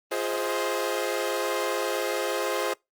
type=chord; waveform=sawtooth; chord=F minor seventh; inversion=none; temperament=equal with one note detuned; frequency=349.2 / 415.3 / 523.3 / 632.4 Hz; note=F4 / Ab4 / C5 / Eb5; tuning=0 / 0 / 0 / +28 cents; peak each=-29 / -27 / -26 / -30 dBFS; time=0.11-2.74 s; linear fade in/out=10 ms; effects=noise-tail reverb RT60 0.2 s tail -25 dB re dry + Opus 24 kbps